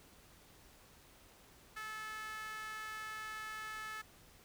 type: tone with high-pass filter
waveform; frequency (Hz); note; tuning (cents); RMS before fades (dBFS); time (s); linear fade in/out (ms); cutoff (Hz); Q
sawtooth; 433.3; A4; -27; -45; 1.76-4.02; 10; 1500; 6.9
effects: pink hiss -62 dBFS RMS until 4.44 s